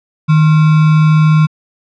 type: tone with sample-and-hold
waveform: sine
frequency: 155.56 Hz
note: D#3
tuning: in tune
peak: -5 dBFS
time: 0.28-1.47 s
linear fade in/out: 20 ms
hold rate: 1225 Hz
effects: low-pass 3000 Hz 12 dB/octave